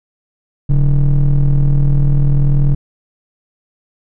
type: ring-modulated tone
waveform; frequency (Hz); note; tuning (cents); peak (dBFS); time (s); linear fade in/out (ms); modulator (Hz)
triangle; 79.7; D#2; +42; -3; 0.69-2.75; 10; 59.5
effects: none